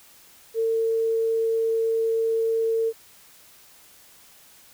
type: tone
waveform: sine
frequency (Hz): 451.6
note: A4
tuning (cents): +45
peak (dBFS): -20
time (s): 0.54-2.93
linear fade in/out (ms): 50
effects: white hiss -52 dBFS RMS until 4.73 s